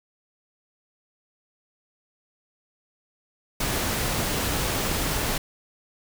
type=noise; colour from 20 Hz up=pink; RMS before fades=-26 dBFS; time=3.6-5.38 s; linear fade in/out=5 ms; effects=none